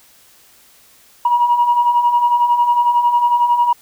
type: beating tone pair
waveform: sine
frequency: 951 / 962 Hz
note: A#5 / B5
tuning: +34 / -46 cents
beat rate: 11 Hz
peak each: -18 / -11 dBFS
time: 1.25-3.73 s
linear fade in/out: 5 ms
effects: tanh soft clip ceiling -5 dBFS + white hiss -49 dBFS RMS until 3.81 s